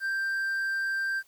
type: tone with quantisation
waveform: triangle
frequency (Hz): 1576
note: G6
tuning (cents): +9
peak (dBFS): -25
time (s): 0-1.23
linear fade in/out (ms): 50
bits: 9
effects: white hiss -63 dBFS RMS until 1.27 s